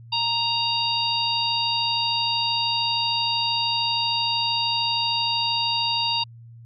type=harmonic tone; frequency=933 Hz; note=A#5; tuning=1 cent sharp; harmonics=1 / 3 / 4 / 5; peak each=-26 / -26 / -26 / -26 dBFS; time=0.12-6.24 s; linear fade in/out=10 ms; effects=added 116 Hz sine -41 dBFS peak until 6.65 s + MP3 48 kbps